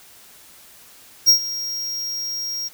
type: tone with ADSR envelope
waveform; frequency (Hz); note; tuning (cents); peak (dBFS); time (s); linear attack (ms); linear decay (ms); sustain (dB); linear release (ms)
square; 5600; F8; +4; -8; 1.26-2.69; 29; 97; -17; 20
effects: white hiss -47 dBFS RMS until 2.73 s